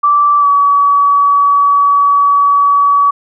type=tone with pitch glide; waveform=sine; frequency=1165 to 1137.7 Hz; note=D6 to C#6; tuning=-14 to +45 cents; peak=-6 dBFS; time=0.03-3.11 s; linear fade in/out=10 ms; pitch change=-41 cents; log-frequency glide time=0.39-0.47 s; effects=none